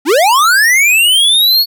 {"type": "linear sweep", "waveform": "square", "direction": "up", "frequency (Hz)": [250.1, 4435], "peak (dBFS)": -7, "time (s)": [0.05, 1.66], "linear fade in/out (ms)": 50, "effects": []}